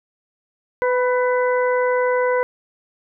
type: harmonic tone with a mistuned harmonic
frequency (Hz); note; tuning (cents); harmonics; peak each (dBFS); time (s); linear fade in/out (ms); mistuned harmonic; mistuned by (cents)
500; B4; +21; 1 / 2 / 3 / 4; -17 / -23 / -27 / -29; 0.82-2.43; 0; 2; -21
effects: none